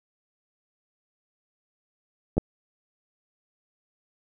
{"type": "clicks", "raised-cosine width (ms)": 2, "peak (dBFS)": [-23, -7], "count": 2, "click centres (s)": [2.369, 2.38], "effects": []}